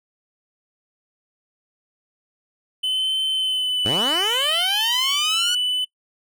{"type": "tone with vibrato", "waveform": "triangle", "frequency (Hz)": 3027, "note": "F#7", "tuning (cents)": 39, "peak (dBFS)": -18, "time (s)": [2.83, 5.85], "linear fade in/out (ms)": 10, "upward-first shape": "sine", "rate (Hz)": 0.65, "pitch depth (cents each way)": 28}
{"type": "linear sweep", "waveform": "10% pulse", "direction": "up", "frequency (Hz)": [85.9, 1475], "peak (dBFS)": -15, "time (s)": [3.85, 5.55], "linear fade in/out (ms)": 5}
{"effects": ["noise-tail reverb RT60 0.1 s tail -23 dB re dry"]}